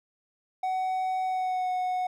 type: tone with pitch glide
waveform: triangle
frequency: 749 to 734.4 Hz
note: F#5 to F#5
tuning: +21 to -13 cents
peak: -24 dBFS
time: 0.63-2.07 s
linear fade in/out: 5 ms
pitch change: -34 cents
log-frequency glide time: 1.24-1.71 s
effects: none